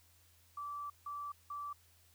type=tone bursts at uneven times; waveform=sine; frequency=1161 Hz; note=D6; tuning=20 cents flat; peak=-40 dBFS; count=3; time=0.57-0.9 / 1.06-1.32 / 1.5-1.73 s; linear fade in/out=5 ms; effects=added 85 Hz sine -68 dBFS peak until 2.14 s + white hiss -68 dBFS RMS until 2.14 s